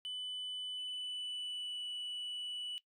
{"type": "tone with pitch glide", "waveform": "sine", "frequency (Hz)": [3000, 2959], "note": ["F#7", "F#7"], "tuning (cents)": [23, -1], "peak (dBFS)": -36, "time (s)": [0.05, 2.78], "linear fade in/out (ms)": 0, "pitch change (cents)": -24, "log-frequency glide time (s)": [0.73, 1.87], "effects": ["noise-tail reverb RT60 0.1 s tail -19 dB re dry", "tanh soft clip ceiling -38 dBFS"]}